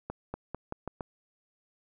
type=accelerating click train; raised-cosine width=1 ms; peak=-21 dBFS; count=6; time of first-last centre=0.1-1.008 s; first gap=240 ms; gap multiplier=0.86; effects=none